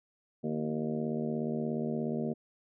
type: harmonic tone with a mistuned harmonic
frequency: 76.9 Hz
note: D#2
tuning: 20 cents flat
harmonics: 2 / 3 / 4 / 5 / 6 / 7 / 8 / 9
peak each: -38 / -33 / -46 / -38 / -40 / -48 / -42 / -48 dBFS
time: 0.43-2.34 s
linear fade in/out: 20 ms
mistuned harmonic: 4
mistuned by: +85 cents
effects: none